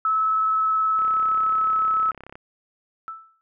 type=tone with vibrato; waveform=sine; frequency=1299 Hz; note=E6; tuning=26 cents flat; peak=-18 dBFS; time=0.05-2.11 s; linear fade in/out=2 ms; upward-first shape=sine; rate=19 Hz; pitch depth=11 cents each way
type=click train; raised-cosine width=0.5 ms; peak=-25 dBFS; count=47; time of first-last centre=0.99-2.355 s; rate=33.7 Hz
type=tone with exponential decay; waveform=sine; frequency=1318.5 Hz; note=E6; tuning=in tune; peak=-28 dBFS; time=3.08-3.41 s; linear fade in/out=0 ms; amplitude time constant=70 ms
effects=none